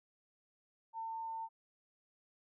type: tone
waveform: sine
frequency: 901 Hz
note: A5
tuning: 41 cents sharp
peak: -39 dBFS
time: 0.93-1.49 s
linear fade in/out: 50 ms
effects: none